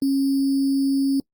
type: tone with sample-and-hold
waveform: sine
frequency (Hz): 273.4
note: C#4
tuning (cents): -24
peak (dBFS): -17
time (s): 0.02-1.2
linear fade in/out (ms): 2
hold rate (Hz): 4900
effects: noise-tail reverb RT60 0.1 s tail -26 dB re dry + Opus 24 kbps